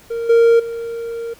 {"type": "tone with level steps", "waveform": "triangle", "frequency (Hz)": 463.6, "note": "A#4", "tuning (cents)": -10, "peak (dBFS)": [-18, -6, -21], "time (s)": [0.1, 1.34], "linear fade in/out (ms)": 10, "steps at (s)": [0.29, 0.59], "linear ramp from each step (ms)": 10, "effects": ["pink hiss -47 dBFS RMS until 1.39 s"]}